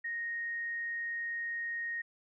sine tone, 1864.7 Hz, A#6, in tune, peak -34 dBFS, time 0.04-2.02 s, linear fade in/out 10 ms, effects none

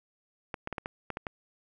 clicks, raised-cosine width 0.5 ms, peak -19 dBFS, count 8, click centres 0.542 / 0.674 / 0.727 / 0.782 / 0.859 / 1.103 / 1.171 / 1.268 s, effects none

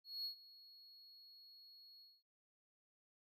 triangle tone with ADSR envelope, 4331 Hz, C#8, 41 cents flat, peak -39 dBFS, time 0.04-2.23 s, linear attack 210 ms, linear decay 99 ms, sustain -19 dB, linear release 220 ms, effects none

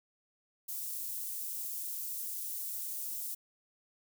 white high-pass noise, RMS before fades -39 dBFS, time 0.68-3.35 s, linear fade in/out 10 ms, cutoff 9800 Hz, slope 12 dB/octave, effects none

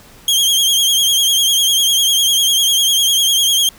sawtooth tone with vibrato, 3231 Hz, G#7, 48 cents flat, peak -8 dBFS, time 0.28-3.69 s, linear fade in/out 2 ms, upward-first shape sine, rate 10 Hz, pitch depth 56 cents each way, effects pink hiss -43 dBFS RMS until 3.78 s

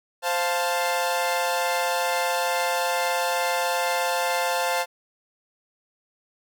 sawtooth chord, F major, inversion second, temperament equal, 523.3 / 698.5 / 880 Hz, C5 / F5 / A5, 0 / 0 / 0 cents, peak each -23 dBFS, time 0.22-4.86 s, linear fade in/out 50 ms, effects none

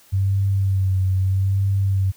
sine tone with vibrato, 96.1 Hz, G2, 34 cents flat, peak -16 dBFS, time 0.12-2.12 s, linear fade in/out 20 ms, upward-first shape sine, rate 0.79 Hz, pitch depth 37 cents each way, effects white hiss -52 dBFS RMS until 2.16 s

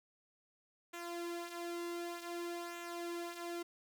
sawtooth tone with flanger, 344.4 Hz, F4, 24 cents flat, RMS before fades -43 dBFS, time 0.93-3.63 s, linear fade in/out 10 ms, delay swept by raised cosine 0.2 to 4.2 ms, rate 0.54 Hz, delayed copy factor -0.6, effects none

